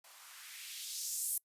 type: noise with band-pass filter sweep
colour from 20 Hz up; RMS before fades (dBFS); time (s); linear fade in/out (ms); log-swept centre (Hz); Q
violet; -42; 0.04-1.38; 5; 710 to 11000; 1.7
effects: noise-tail reverb RT60 0.1 s tail -25 dB re dry + resampled to 32000 Hz